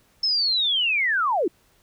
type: linear sweep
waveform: sine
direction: down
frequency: 5300 to 293.7 Hz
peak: -19 dBFS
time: 0.23-1.48 s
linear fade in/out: 5 ms
effects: pink hiss -61 dBFS RMS until 1.82 s